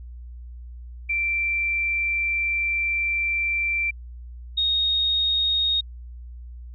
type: tone pair in turn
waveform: sine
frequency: 2349 / 3729 Hz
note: D7 / A#7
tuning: 0 / 0 cents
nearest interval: minor sixth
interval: 800 cents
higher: second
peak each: -21 / -19 dBFS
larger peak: second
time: 1.09-3.91 / 4.57-5.81 s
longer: first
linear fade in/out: 10 ms
effects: added 60 Hz sine -36 dBFS peak until 6.74 s